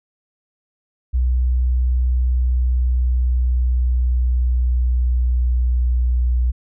sine tone with pitch glide, 62.3 to 61.16 Hz, B1 to B1, +16 to -16 cents, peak -14 dBFS, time 1.13-6.52 s, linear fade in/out 20 ms, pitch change -32 cents, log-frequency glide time 2.18-5.97 s, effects none

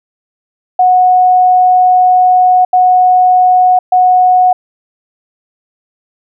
sine tone bursts at uneven times, 733 Hz, F#5, 16 cents flat, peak -4 dBFS, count 3, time 0.79-2.65 / 2.73-3.79 / 3.92-4.53 s, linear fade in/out 5 ms, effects none

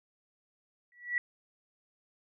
sine tone with exponential growth, 1943 Hz, B6, 29 cents flat, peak -24 dBFS, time 0.92-1.18 s, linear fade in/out 1 ms, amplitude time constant 56 ms, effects none

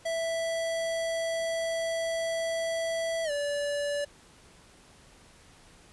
square tone with pitch glide, 659.3 to 577.3 Hz, E5 to D5, 0 to -30 cents, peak -29 dBFS, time 0.05-4.05 s, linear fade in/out 10 ms, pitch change -230 cents, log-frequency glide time 3.24-3.31 s, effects pink hiss -56 dBFS RMS until 5.92 s + resampled to 24000 Hz

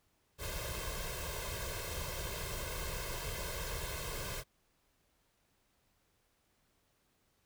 pink noise with comb filter, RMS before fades -40 dBFS, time 0.38-4.44 s, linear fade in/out 50 ms, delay 1.9 ms, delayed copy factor +0.85, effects pink hiss -75 dBFS RMS until 7.45 s

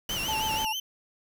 35% pulse tone with vibrato, 2906 Hz, F#7, 32 cents flat, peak -28 dBFS, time 0.09-0.8 s, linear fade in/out 5 ms, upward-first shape sine, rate 6.2 Hz, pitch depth 120 cents each way
pink noise, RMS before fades -36 dBFS, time 0.09-0.65 s, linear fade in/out 2 ms
triangle tone, 874 Hz, A5, 12 cents flat, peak -27 dBFS, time 0.28-0.73 s, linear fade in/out 10 ms
effects none

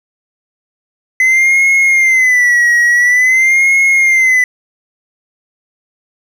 triangle tone with vibrato, 2030 Hz, B6, 47 cents sharp, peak -5 dBFS, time 1.2-4.44 s, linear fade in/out 2 ms, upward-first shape sine, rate 0.48 Hz, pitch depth 110 cents each way, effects none

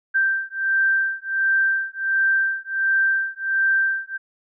sine beating tone pair, 1568 / 1569.4 Hz, G6 / G6, 0 / +2 cents, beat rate 1.4 Hz, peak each -21 dBFS, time 0.14-4.18 s, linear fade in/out 20 ms, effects none

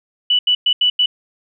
sine tone bursts at uneven times, 2963 Hz, F#7, 2 cents sharp, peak -11 dBFS, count 5, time 0.3-0.39 / 0.47-0.55 / 0.66-0.73 / 0.81-0.9 / 0.99-1.06 s, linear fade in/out 5 ms, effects none

